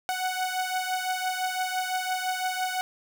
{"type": "beating tone pair", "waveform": "sawtooth", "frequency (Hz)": [740, 745.9], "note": ["F#5", "F#5"], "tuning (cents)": [0, 14], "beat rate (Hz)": 5.9, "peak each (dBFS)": [-25, -28], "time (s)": [0.09, 2.81], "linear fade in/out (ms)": 0, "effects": []}